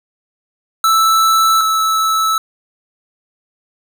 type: tone pair in turn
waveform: square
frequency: 1318.5 / 1308.6 Hz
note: E6 / E6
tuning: 0 / -13 cents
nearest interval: unison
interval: 13 cents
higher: first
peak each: -10 / -13 dBFS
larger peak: first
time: 0.84-1.61 / 1.61-2.38 s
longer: neither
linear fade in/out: 2 ms
effects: none